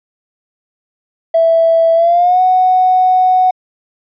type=tone with pitch glide; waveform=triangle; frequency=659.3 to 740 Hz; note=E5 to F#5; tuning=0 to 0 cents; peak=-3 dBFS; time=1.34-3.51 s; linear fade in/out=10 ms; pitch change=+200 cents; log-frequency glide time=1.94-2.41 s; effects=tanh soft clip ceiling -5 dBFS + resampled to 11025 Hz